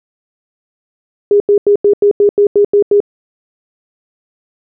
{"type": "tone bursts", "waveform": "sine", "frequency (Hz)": 408.6, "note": "G#4", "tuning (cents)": -28, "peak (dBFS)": -5, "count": 10, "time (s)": [1.31, 3.003], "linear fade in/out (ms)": 2, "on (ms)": 91, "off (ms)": 87, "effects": []}